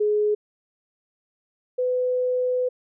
sine tone pair in turn, 420 / 502.1 Hz, G#4 / B4, +19 / +29 cents, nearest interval minor third, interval 310 cents, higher second, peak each -18 / -20 dBFS, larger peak first, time 0-0.35 / 1.78-2.69 s, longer second, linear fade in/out 10 ms, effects none

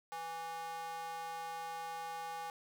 square tone with high-pass filter, 164.81 Hz, E3, in tune, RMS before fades -43 dBFS, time 0.12-2.5 s, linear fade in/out 0 ms, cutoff 830 Hz, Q 3.6, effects none

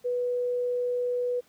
sine tone, 491.5 Hz, B4, 8 cents flat, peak -25 dBFS, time 0.04-1.41 s, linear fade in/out 20 ms, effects pink hiss -62 dBFS RMS until 1.48 s + high-pass 100 Hz 12 dB/octave

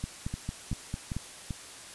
two click trains, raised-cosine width 5 ms, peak -20 / -21 dBFS, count 6 / 4, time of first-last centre 0.04-1.166 / 0.34-1.507 s, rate 4.44 / 2.57 Hz, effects white hiss -46 dBFS RMS until 1.94 s + resampled to 24000 Hz

